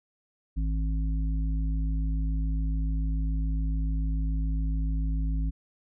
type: harmonic tone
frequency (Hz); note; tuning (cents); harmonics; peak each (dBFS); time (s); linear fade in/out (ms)
53.5; A1; -48; 1 / 3 / 5; -25 / -35 / -39; 0.56-5.51; 20
effects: none